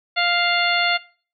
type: harmonic tone with a mistuned harmonic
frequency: 698.5 Hz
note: F5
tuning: in tune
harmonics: 1 / 2 / 3 / 4 / 5 / 6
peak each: -23 / -24 / -22 / -25 / -26 / -26 dBFS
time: 0.16-0.98 s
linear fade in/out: 20 ms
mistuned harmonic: 6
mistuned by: +50 cents
effects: noise-tail reverb RT60 0.4 s tail -19 dB re dry